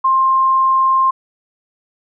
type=tone; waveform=sine; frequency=1057 Hz; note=C6; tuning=17 cents sharp; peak=-10 dBFS; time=0.04-1.11 s; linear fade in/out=10 ms; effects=none